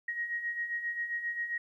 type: beating tone pair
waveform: sine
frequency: 1881 / 1888.5 Hz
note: A#6 / A#6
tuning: +15 / +22 cents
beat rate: 7.5 Hz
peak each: -40 / -33 dBFS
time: 0.08-1.58 s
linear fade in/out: 5 ms
effects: 12-bit